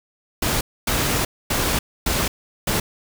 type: noise bursts at uneven times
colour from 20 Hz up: pink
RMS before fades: -21 dBFS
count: 5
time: 0.42-0.61 / 0.87-1.25 / 1.5-1.79 / 2.06-2.28 / 2.67-2.8 s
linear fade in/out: 5 ms
effects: none